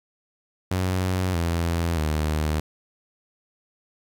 sawtooth tone with pitch steps, 92.5 / 84.33 / 76.89 Hz, F#2 / E2 / D#2, 0 / +40 / -20 cents, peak -18 dBFS, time 0.71-2.6 s, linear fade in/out 5 ms, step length 630 ms, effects 9-bit

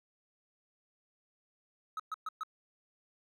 triangle tone bursts, 1280 Hz, D#6, 49 cents sharp, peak -33 dBFS, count 4, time 1.97-2.434 s, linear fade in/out 2 ms, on 26 ms, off 120 ms, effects none

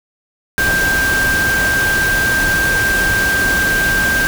sine tone in noise, 1580 Hz, G6, 13 cents sharp, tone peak -13 dBFS, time 0.58-4.27 s, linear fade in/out 0 ms, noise pink, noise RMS -20 dBFS, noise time 0.58-4.27 s, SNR +4 dB, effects none

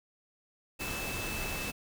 sine tone in noise, 2625 Hz, E7, 8 cents flat, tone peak -39 dBFS, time 0.79-1.72 s, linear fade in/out 20 ms, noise pink, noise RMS -37 dBFS, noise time 0.79-1.72 s, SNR -5 dB, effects none

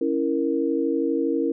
sine chord, A# diminished, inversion first, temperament equal, 277.2 / 329.6 / 466.2 Hz, C#4 / E4 / A#4, 0 / 0 / 0 cents, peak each -25 / -24 / -25 dBFS, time 0.01-1.52 s, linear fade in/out 5 ms, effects none

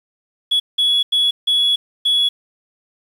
sine tone bursts at uneven times, 3376 Hz, G#7, 28 cents sharp, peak -11 dBFS, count 5, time 0.51-0.6 / 0.78-1.03 / 1.12-1.31 / 1.47-1.76 / 2.05-2.29 s, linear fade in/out 10 ms, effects tanh soft clip ceiling -10 dBFS + 7-bit

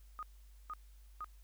sine tone bursts, 1240 Hz, D#6, 6 cents flat, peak -40 dBFS, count 3, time 0.19-1.244 s, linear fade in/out 0 ms, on 38 ms, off 470 ms, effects added 50 Hz sine -55 dBFS peak until 1.43 s + white hiss -71 dBFS RMS until 1.43 s

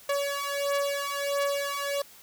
sawtooth beating tone pair, 564 / 565.5 Hz, C#5 / C#5, +30 / +34 cents, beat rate 1.5 Hz, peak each -26 dBFS, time 0.09-2.02 s, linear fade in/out 5 ms, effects white hiss -52 dBFS RMS until 2.22 s

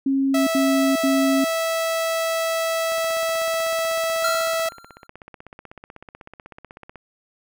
sine tone bursts, 271.3 Hz, C#4, 37 cents flat, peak -17 dBFS, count 3, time 0.06-1.444 s, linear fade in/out 5 ms, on 410 ms, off 77 ms
sawtooth tone, 655 Hz, E5, 11 cents flat, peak -17 dBFS, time 0.34-4.69 s, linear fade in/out 5 ms
click train, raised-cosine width 0.5 ms, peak -25 dBFS, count 66, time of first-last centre 2.92-6.957 s, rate 16.1 Hz
square tone with exponential decay, 1374 Hz, F6, 29 cents flat, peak -20 dBFS, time 4.24-5.07 s, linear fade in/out 5 ms, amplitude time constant 180 ms
effects none

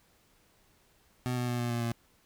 25% pulse tone with pitch steps, 124.9 / 123.25 / 121.63 / 120.02 / 118.44 / 116.87 Hz, B2 / B2 / B2 / B2 / A#2 / A#2, +20 / -3 / -26 / -49 / +28 / +5 cents, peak -26 dBFS, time 1.26-1.92 s, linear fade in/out 0 ms, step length 110 ms, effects pink hiss -66 dBFS RMS until 2.25 s

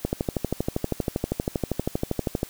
click train, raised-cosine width 2 ms, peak -10 dBFS, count 31, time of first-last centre 0.05-2.431 s, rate 12.6 Hz, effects white hiss -46 dBFS RMS until 2.49 s

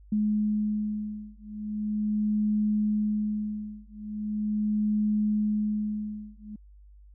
sine beating tone pair, 211.1 / 211.5 Hz, G#3 / G#3, +29 / +32 cents, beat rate 0.4 Hz, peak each -28 dBFS, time 0.12-6.56 s, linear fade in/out 5 ms, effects added 50 Hz sine -49 dBFS peak until 7.14 s

